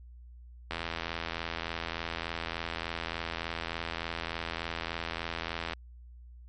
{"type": "click train", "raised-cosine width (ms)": 0.3, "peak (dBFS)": -17, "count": 420, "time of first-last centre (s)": [0.71, 5.734], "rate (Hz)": 83.4, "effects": ["added 60 Hz sine -47 dBFS peak until 6.48 s", "MP3 48 kbps"]}